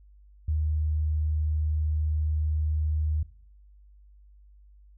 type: tone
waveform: sine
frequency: 76.9 Hz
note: D#2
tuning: 20 cents flat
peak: -23 dBFS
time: 0.48-3.23 s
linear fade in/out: 5 ms
effects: noise-tail reverb RT60 0.6 s tail -21 dB re dry + added 50 Hz sine -51 dBFS peak until 4.97 s